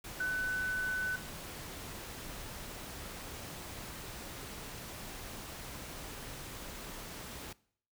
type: tone in noise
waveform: sine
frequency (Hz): 1500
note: F#6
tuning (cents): +23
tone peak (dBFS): -31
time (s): 0.2-1.16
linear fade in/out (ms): 5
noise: pink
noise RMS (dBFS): -45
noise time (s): 0.04-7.53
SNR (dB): +11
effects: noise-tail reverb RT60 0.6 s tail -22 dB re dry